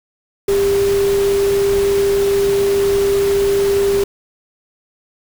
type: tone in noise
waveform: sine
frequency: 397.8 Hz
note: G4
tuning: 25 cents sharp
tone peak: -12 dBFS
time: 0.48-4.04 s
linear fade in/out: 5 ms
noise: pink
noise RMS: -26 dBFS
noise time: 0.48-4.04 s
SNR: +11 dB
effects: none